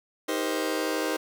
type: chord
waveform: sawtooth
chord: C minor seventh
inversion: first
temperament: just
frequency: 314 / 392.4 / 470.9 / 523.3 Hz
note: Eb4 / G4 / Bb4 / C5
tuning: +16 / +2 / +18 / 0 cents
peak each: -26 / -29 / -29 / -28 dBFS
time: 0.28-1.17 s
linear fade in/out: 10 ms
effects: 9-bit